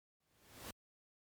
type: noise with exponential growth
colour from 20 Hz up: pink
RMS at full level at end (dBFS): -45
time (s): 0.2-0.71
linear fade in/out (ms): 5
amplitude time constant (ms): 110
effects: high-pass 60 Hz 12 dB/octave + MP3 96 kbps